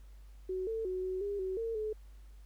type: tone with pitch steps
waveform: sine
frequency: 372.8 / 447.4 / 370.2 / 372.8 / 404.6 / 376.7 / 455.2 / 430.3 Hz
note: F#4 / A4 / F#4 / F#4 / G#4 / F#4 / A#4 / A4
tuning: +13 / +29 / +1 / +13 / -45 / +31 / -41 / -39 cents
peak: -33 dBFS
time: 0.49-1.93 s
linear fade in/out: 5 ms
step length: 180 ms
effects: added 50 Hz sine -50 dBFS peak until 2.45 s + pink hiss -69 dBFS RMS until 2.45 s